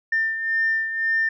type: beating tone pair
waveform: sine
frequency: 1800 / 1801.9 Hz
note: A6 / A6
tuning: +39 / +41 cents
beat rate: 1.9 Hz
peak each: -20 / -27 dBFS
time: 0.12-1.29 s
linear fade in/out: 5 ms
effects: tanh soft clip ceiling -13 dBFS